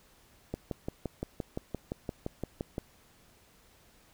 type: click train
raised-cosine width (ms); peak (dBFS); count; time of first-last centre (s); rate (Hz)
2; -20; 14; 0.54-2.781; 5.8
effects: pink hiss -62 dBFS RMS until 4.13 s